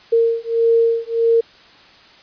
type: beating tone pair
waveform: sine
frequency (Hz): 459.2 / 460.8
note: A#4 / A#4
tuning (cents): -26 / -20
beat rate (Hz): 1.6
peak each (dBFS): -16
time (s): 0.12-1.41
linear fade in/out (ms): 10
effects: white hiss -46 dBFS RMS until 2.22 s + resampled to 11025 Hz